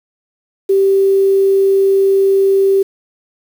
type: tone with quantisation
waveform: sine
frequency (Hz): 390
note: G4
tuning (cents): -9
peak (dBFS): -8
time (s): 0.69-2.83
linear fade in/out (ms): 10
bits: 6
effects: none